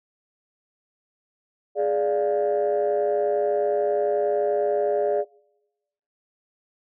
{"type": "chord", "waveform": "sine", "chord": "D diminished", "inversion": "second", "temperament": "equal", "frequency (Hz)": [415.3, 587.3, 698.5], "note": ["Ab4", "D5", "F5"], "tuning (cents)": [0, 0, 0], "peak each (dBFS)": [-22, -22, -27], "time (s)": [1.75, 5.25], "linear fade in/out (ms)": 50, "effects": ["noise-tail reverb RT60 1.0 s tail -26 dB re dry", "tanh soft clip ceiling -14 dBFS"]}